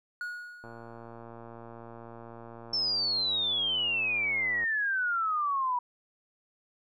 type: tone with exponential decay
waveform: triangle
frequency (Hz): 1450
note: F#6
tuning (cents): -35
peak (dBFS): -30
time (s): 0.21-1.23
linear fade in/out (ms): 1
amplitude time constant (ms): 220
type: click train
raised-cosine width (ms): 1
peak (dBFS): -32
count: 465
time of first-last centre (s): 0.64-4.64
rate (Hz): 116
type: exponential sweep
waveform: sine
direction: down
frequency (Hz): 5390 to 966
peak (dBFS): -26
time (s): 2.73-5.79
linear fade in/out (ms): 5
effects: none